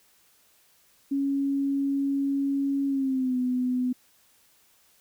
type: tone with pitch glide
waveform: sine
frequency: 277.2 to 251.3 Hz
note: C#4 to B3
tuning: 0 to +30 cents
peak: -23 dBFS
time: 1.11-3.93 s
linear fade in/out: 10 ms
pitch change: -170 cents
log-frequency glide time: 2.87-3.37 s
effects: white hiss -62 dBFS RMS until 5 s